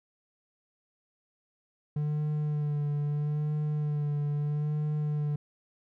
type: tone with vibrato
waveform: triangle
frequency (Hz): 148.5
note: D3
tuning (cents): +20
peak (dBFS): -25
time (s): 1.96-5.36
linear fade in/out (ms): 5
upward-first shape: sine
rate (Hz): 0.77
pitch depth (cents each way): 28
effects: none